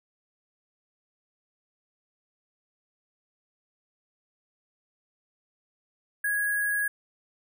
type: tone with sample-and-hold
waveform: sine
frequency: 1661.2 Hz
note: G#6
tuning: in tune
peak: -24 dBFS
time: 6.24-6.88 s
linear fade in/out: 5 ms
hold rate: 11025 Hz
effects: none